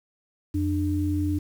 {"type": "tone pair together", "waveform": "sine", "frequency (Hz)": [88.27, 298.7], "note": ["F2", "D4"], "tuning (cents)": [19, 29], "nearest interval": "octave + major sixth", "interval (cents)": 2110, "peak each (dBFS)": -25, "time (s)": [0.54, 1.39], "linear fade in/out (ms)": 10, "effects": ["8-bit"]}